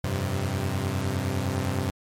sawtooth chord, F suspended second, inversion none, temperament equal with one note detuned, 87.31 / 97.04 / 130.81 Hz, F2 / G2 / C3, 0 / -17 / 0 cents, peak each -28 / -24 / -26 dBFS, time 0.04-1.9 s, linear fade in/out 0 ms, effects MP3 64 kbps

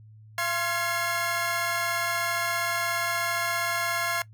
40% pulse tone cluster, 684 / 1054 / 1383 / 1683 / 2145 Hz, F5 / C6 / F6 / G#6 / C7, -36 / +12 / -17 / +23 / +42 cents, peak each -32 / -32 / -32 / -30 / -31 dBFS, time 0.38-4.22 s, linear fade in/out 2 ms, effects noise-tail reverb RT60 0.1 s tail -20 dB re dry + added 108 Hz sine -47 dBFS peak until 4.33 s

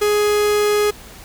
45% pulse tone, 417 Hz, G#4, 7 cents sharp, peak -14 dBFS, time 0.01-0.91 s, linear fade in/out 10 ms, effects added 57 Hz sine -45 dBFS peak until 1.24 s + pink hiss -40 dBFS RMS until 1.24 s

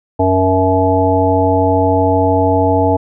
harmonic tone with a mistuned harmonic, 93.5 Hz, F#2, 19 cents sharp, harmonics 1 / 3 / 5 / 7 / 9, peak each -16 / -16 / -16 / -16 / -16 dBFS, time 0.19-2.97 s, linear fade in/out 10 ms, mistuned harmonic 9, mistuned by +26 cents, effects none

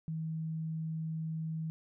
sine tone, 160 Hz, D#3, 49 cents sharp, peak -34 dBFS, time 0.08-1.7 s, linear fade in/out 0 ms, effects none

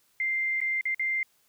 sine tone with dropouts, 2093 Hz, C7, in tune, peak -25 dBFS, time 0.2-1.23 s, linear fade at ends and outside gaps 2 ms, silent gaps 0.604-0.614 / 0.811-0.854 / 0.946-0.995 s, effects white hiss -67 dBFS RMS until 1.48 s

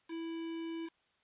triangle tone with quantisation, 329.6 Hz, E4, in tune, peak -36 dBFS, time 0.08-0.9 s, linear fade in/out 50 ms, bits 8, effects white hiss -73 dBFS RMS until 1.23 s + resampled to 8000 Hz

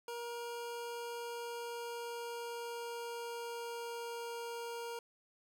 25% pulse tone with pitch glide, 472.8 to 469 Hz, A#4 to A#4, +24 to +11 cents, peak -37 dBFS, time 0.08-4.99 s, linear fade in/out 2 ms, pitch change -13 cents, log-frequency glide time 0.47-4.35 s, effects none

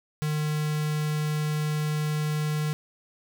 square tone with notch filter, 151.9 Hz, D#3, 41 cents flat, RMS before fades -27 dBFS, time 0.22-2.73 s, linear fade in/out 0 ms, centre 620 Hz, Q 1.2, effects none

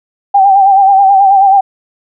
sine tone with vibrato, 784 Hz, G5, in tune, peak -3 dBFS, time 0.34-1.61 s, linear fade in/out 10 ms, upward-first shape sine, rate 9.3 Hz, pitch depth 53 cents each way, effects none

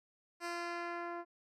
10% pulse tone with low-pass filter sweep, 344.6 Hz, F4, 23 cents flat, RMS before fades -41 dBFS, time 0.4-1.25 s, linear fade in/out 50 ms, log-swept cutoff 10000 to 980 Hz, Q 0.72, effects none

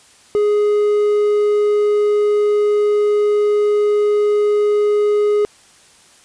triangle tone, 416.4 Hz, G#4, 5 cents sharp, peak -10 dBFS, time 0.35-5.45 s, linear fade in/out 0 ms, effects white hiss -48 dBFS RMS until 6.24 s + resampled to 22050 Hz

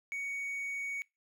triangle tone, 2237 Hz, C#7, 15 cents sharp, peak -33 dBFS, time 0.12-1.02 s, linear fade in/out 0 ms, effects noise-tail reverb RT60 0.2 s tail -22 dB re dry

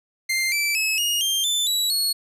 sawtooth tone with pitch steps, 2097 / 2327 / 2582 / 2865 / 3178 / 3527 / 3913 / 4342 Hz, C7 / D7 / E7 / F7 / G7 / A7 / B7 / C#8, +3 / -17 / -37 / +44 / +23 / +3 / -17 / -37 cents, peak -17 dBFS, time 0.29-2.13 s, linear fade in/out 10 ms, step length 230 ms, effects resampled to 32000 Hz

